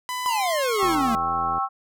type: tone with pitch glide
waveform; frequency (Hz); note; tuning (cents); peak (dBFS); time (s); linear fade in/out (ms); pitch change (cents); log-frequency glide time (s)
sawtooth; 1000 to 1090.5; B5 to C#6; +21 to -29; -23; 0.09-0.95; 0; +150; 0.28-0.74
type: exponential sweep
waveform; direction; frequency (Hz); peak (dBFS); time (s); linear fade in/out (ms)
square; down; 1026 to 219.1; -23; 0.26-1.15; 0
type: chord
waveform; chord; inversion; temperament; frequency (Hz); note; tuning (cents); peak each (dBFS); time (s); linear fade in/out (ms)
sine; C# diminished; second; equal with one note detuned; 784 / 1094.1 / 1318.5; G5 / C#6 / E6; 0 / -23 / 0; -26; 0.78-1.69; 50
type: click train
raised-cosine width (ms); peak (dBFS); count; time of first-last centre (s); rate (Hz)
2; -24; 64; 0.83-1.581; 83.9
effects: none